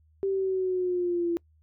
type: linear sweep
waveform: sine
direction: down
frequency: 392 to 338.3 Hz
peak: -24 dBFS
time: 0.23-1.37 s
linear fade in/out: 0 ms
effects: noise-tail reverb RT60 0.1 s tail -26 dB re dry + added 78 Hz sine -59 dBFS peak until 1.62 s